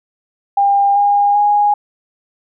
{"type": "tone with pitch steps", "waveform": "sine", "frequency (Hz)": [801, 813.1, 825.4], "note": ["G5", "G#5", "G#5"], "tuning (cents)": [37, -37, -11], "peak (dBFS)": -9, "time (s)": [0.57, 1.74], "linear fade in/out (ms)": 5, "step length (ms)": 390, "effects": []}